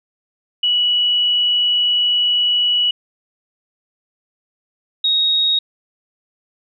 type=tone pair in turn; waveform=sine; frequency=2938 / 3763 Hz; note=F#7 / A#7; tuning=-13 / +16 cents; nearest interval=major third; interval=429 cents; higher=second; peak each=-13 dBFS; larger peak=neither; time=0.63-2.91 / 5.04-5.59 s; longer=first; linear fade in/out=5 ms; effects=none